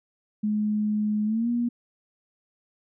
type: tone with pitch glide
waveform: sine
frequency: 211.3 to 238.6 Hz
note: G#3 to A#3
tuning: +30 to +41 cents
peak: -22 dBFS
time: 0.43-1.69 s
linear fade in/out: 10 ms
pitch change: +211 cents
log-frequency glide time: 1.25-1.49 s
effects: none